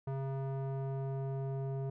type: tone with low-pass filter sweep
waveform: square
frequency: 135.3 Hz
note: C#3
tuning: 42 cents flat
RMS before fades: -37 dBFS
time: 0.07-1.9 s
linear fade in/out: 5 ms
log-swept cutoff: 920 to 610 Hz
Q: 1.2
effects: none